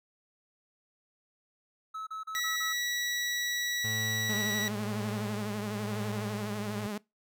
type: tone bursts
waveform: triangle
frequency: 1296 Hz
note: E6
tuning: 30 cents flat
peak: -34 dBFS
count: 5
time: 1.94-2.73 s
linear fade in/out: 10 ms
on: 130 ms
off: 35 ms
type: tone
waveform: 20% pulse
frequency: 1940 Hz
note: B6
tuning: 31 cents flat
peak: -25 dBFS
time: 2.35-4.68 s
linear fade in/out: 0 ms
type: tone with tremolo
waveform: 35% pulse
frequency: 110 Hz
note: A2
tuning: in tune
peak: -33 dBFS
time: 3.84-6.87 s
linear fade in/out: 5 ms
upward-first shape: sine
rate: 1 Hz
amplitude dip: 40%
type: tone with vibrato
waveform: sawtooth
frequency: 208.2 Hz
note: G#3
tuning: 5 cents sharp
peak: -30 dBFS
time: 4.29-6.98 s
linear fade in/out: 5 ms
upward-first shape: triangle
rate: 12 Hz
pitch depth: 74 cents each way
effects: noise-tail reverb RT60 0.2 s tail -22 dB re dry